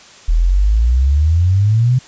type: exponential sweep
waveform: sine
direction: up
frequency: 38.89 to 130.81 Hz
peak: -9 dBFS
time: 0.28-1.99 s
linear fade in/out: 10 ms
effects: white hiss -41 dBFS RMS until 2.07 s + resampled to 16000 Hz